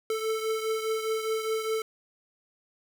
square beating tone pair, 440 / 444.9 Hz, A4 / A4, 0 / +19 cents, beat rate 4.9 Hz, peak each -29 / -35 dBFS, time 0.1-1.82 s, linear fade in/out 2 ms, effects none

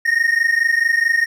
triangle tone pair together, 1840.1 / 1864.7 Hz, A#6 / A#6, -23 / 0 cents, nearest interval unison, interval 23 cents, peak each -15 dBFS, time 0.05-1.26 s, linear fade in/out 10 ms, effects none

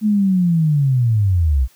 sine linear sweep, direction down, 217.6 to 59.2 Hz, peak -12 dBFS, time 0.01-1.68 s, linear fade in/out 50 ms, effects white hiss -53 dBFS RMS until 1.75 s

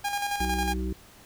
sawtooth tone with tremolo, 812 Hz, G#5, 39 cents flat, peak -22 dBFS, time 0.04-0.74 s, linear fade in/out 10 ms, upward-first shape square, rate 11 Hz, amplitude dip 45%
harmonic tone, 63 Hz, B1, 35 cents sharp, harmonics 1 / 3 / 5 / 6, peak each -29 / -34 / -36 / -37 dBFS, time 0.4-0.93 s, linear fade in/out 5 ms
effects pink hiss -52 dBFS RMS until 1.25 s

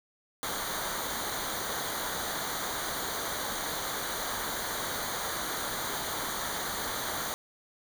pink noise with comb filter, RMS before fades -34 dBFS, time 0.43-7.34 s, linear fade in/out 0 ms, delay 0.38 ms, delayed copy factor -0.8, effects none

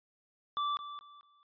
square tone with echo, 1166 Hz, D6, 13 cents flat, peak -31 dBFS, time 0.57-0.77 s, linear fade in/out 0 ms, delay 220 ms, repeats 3, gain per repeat -11 dB, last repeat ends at 1.43 s, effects resampled to 11025 Hz

